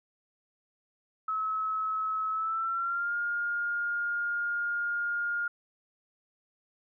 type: tone with pitch glide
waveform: sine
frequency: 1291 to 1416 Hz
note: E6 to F6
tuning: -37 to +23 cents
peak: -28 dBFS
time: 1.28-5.48 s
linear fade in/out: 5 ms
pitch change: +160 cents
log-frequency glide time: 2.31-3.15 s
effects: none